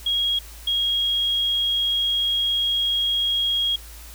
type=tone pair in turn; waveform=sine; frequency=3293 / 3281 Hz; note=G#7 / G#7; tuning=-15 / -22 cents; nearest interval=unison; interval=7 cents; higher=first; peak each=-19 dBFS; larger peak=neither; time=0.06-0.39 / 0.67-3.76 s; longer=second; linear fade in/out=5 ms; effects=added 56 Hz sine -40 dBFS peak until 4.14 s + white hiss -44 dBFS RMS until 4.14 s